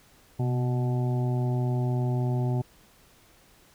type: harmonic tone with a mistuned harmonic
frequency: 123.47 Hz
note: B2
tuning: in tune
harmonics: 1 / 2 / 3 / 5 / 6 / 7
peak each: -24 / -34 / -35 / -41 / -41 / -43 dBFS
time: 0.39-2.62 s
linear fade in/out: 10 ms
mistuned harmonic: 1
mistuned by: +45 cents
effects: pink hiss -58 dBFS RMS until 3.74 s

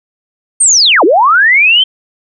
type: linear two-way sweep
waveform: sine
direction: down then up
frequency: 8930 to 293.7 to 3161 Hz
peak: -4 dBFS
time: 0.6-1.84 s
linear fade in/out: 10 ms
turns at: 1.04 s
effects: none

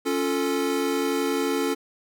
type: chord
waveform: square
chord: Db augmented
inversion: none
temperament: equal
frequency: 277.2 / 349.2 / 440 Hz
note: Db4 / F4 / A4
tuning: 0 / 0 / 0 cents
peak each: -27 / -30 / -27 dBFS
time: 0.05-1.75 s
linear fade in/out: 20 ms
effects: none

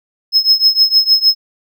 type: tone with tremolo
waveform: triangle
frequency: 5170 Hz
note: E8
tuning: 34 cents flat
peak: -3 dBFS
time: 0.32-1.35 s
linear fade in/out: 50 ms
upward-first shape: triangle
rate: 6.5 Hz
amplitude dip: 95%
effects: none

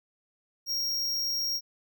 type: tone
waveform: square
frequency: 5588 Hz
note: F8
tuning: in tune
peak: -28 dBFS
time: 0.66-1.61 s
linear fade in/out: 50 ms
effects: none

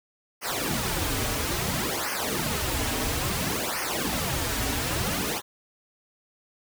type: noise with flanger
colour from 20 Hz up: pink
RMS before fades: -28 dBFS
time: 0.41-5.42 s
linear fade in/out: 50 ms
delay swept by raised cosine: 0.26 to 5.86 ms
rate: 0.59 Hz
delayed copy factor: -0.95
effects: none

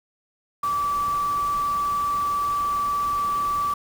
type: tone in noise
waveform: sine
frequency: 1157 Hz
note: D6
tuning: 26 cents flat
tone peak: -21 dBFS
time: 0.63-3.74 s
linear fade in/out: 5 ms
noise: pink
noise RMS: -39 dBFS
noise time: 0.63-3.74 s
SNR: +15 dB
effects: none

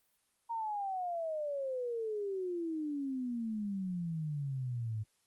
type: exponential sweep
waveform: sine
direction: down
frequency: 938 to 105.5 Hz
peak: -34 dBFS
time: 0.49-5.04 s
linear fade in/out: 20 ms
effects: white hiss -75 dBFS RMS until 5.26 s + Opus 32 kbps

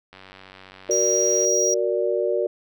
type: click train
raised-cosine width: 0.3 ms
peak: -27 dBFS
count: 126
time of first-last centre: 0.13-1.447 s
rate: 94.9 Hz
type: chord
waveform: sine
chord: Gb augmented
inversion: none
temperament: equal with one note detuned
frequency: 370 / 466.2 / 585.3 Hz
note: Gb4 / Bb4 / D5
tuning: 0 / 0 / -6 cents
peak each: -24 dBFS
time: 0.89-2.47 s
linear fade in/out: 5 ms
type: tone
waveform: triangle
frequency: 5730 Hz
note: F8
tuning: 44 cents sharp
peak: -19 dBFS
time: 0.91-1.74 s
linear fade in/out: 2 ms
effects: none

